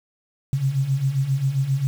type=beating tone pair; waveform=sine; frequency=130.5 / 138 Hz; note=C3 / C#3; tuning=-4 / -7 cents; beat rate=7.5 Hz; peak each=-25 / -20 dBFS; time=0.53-1.87 s; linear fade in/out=0 ms; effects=7-bit